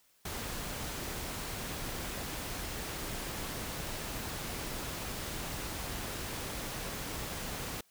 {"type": "noise", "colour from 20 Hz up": "pink", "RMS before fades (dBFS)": -39, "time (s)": [0.25, 7.81], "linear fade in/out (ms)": 5, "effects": ["white hiss -68 dBFS RMS until 7.9 s"]}